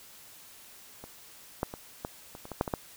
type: clicks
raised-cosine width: 1 ms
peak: -28 / -14 / -24 / -19 / -29 / -29 / -23 / -11 / -19 / -14 dBFS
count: 10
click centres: 1.04 / 1.631 / 1.739 / 2.049 / 2.351 / 2.454 / 2.517 / 2.611 / 2.678 / 2.738 s
effects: white hiss -52 dBFS RMS until 2.96 s